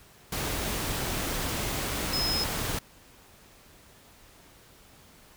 sine tone in noise, 5130 Hz, E8, 48 cents flat, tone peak -27 dBFS, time 2.13-2.44 s, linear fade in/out 5 ms, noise pink, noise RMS -31 dBFS, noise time 0.32-2.79 s, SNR +1 dB, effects pink hiss -55 dBFS RMS until 5.36 s

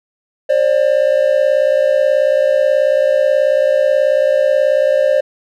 triangle tone pair together, 536.6 / 595 Hz, C5 / D5, +44 / +22 cents, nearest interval major second, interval 178 cents, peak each -11 dBFS, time 0.49-5.21 s, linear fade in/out 10 ms, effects none

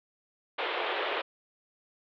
pink band-pass noise, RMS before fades -32 dBFS, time 0.58-1.22 s, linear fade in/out 10 ms, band 370 to 3600 Hz, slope 48 dB/octave, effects none

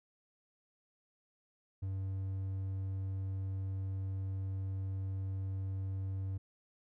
triangle tone, 96 Hz, G2, 36 cents flat, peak -33 dBFS, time 1.82-6.38 s, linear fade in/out 10 ms, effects none

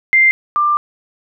sine tone pair in turn, 2093 / 1188.2 Hz, C7 / D6, 0 / +20 cents, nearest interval minor seventh, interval 980 cents, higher first, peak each -7 / -11 dBFS, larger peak first, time 0.13-0.31 / 0.56-0.77 s, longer second, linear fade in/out 0 ms, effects none

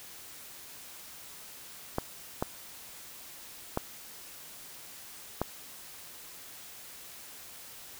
clicks, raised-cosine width 1 ms, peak -14 dBFS, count 4, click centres 1.984 / 2.425 / 3.774 / 5.416 s, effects white hiss -48 dBFS RMS until 7.99 s

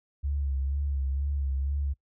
sine tone with vibrato, 69.3 Hz, C#2, in tune, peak -26 dBFS, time 0.23-1.94 s, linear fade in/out 20 ms, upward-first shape sine, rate 2.1 Hz, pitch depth 53 cents each way, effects noise-tail reverb RT60 0.1 s tail -23 dB re dry

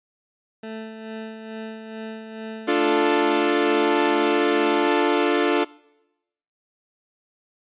20% pulse tone with tremolo, 220.7 Hz, A3, 5 cents sharp, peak -26 dBFS, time 0.63-4.88 s, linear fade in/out 5 ms, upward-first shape sine, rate 2.3 Hz, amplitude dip 50%
sawtooth chord, D minor, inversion none, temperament equal, 293.7 / 349.2 / 440 Hz, D4 / F4 / A4, 0 / 0 / 0 cents, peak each -18 dBFS, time 2.67-5.65 s, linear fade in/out 20 ms
effects noise-tail reverb RT60 0.9 s tail -23 dB re dry + resampled to 8000 Hz

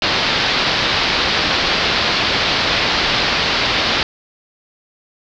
white low-pass noise, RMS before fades -17 dBFS, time 0.02-4.03 s, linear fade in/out 2 ms, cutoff 4800 Hz, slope 48 dB/octave, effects none

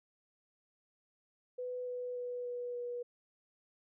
sine tone with pitch steps, 498.3 / 494.9 / 491.4 / 488 / 484.7 Hz, B4 / B4 / B4 / B4 / B4, +15 / +4 / -9 / -21 / -32 cents, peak -37 dBFS, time 1.58-3.03 s, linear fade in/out 10 ms, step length 290 ms, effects none

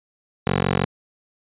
15% pulse tone with high-pass filter, 46.25 Hz, F#1, in tune, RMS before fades -21 dBFS, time 0.47-0.85 s, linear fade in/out 0 ms, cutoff 160 Hz, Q 0.68, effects resampled to 8000 Hz

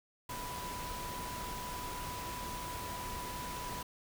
sine tone in noise, 987.8 Hz, B5, in tune, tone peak -42 dBFS, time 0.29-3.83 s, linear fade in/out 5 ms, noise pink, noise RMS -43 dBFS, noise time 0.29-3.83 s, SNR -2 dB, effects none

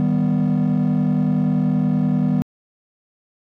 triangle chord, Eb augmented, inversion none, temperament equal, 155.56 / 196 / 246.9 Hz, Eb3 / G3 / B3, 0 / 0 / 0 cents, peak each -17 dBFS, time 0-2.42 s, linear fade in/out 0 ms, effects tanh soft clip ceiling -10 dBFS

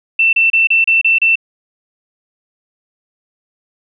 sine tone bursts, 2679 Hz, E7, 27 cents sharp, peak -8 dBFS, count 7, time 0.19-1.356 s, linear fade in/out 5 ms, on 140 ms, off 31 ms, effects none

